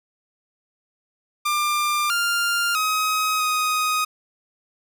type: tone with pitch steps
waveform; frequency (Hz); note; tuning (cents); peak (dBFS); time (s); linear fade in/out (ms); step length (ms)
sawtooth; 1193 / 1398 / 1265 / 1251; D6 / F6 / D#6 / D#6; +27 / +1 / +28 / +9; -16; 1.45-4.05; 10; 650
effects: none